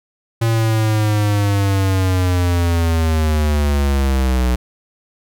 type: linear sweep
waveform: square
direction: down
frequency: 115 to 61 Hz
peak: -14 dBFS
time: 0.41-4.56 s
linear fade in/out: 10 ms
effects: none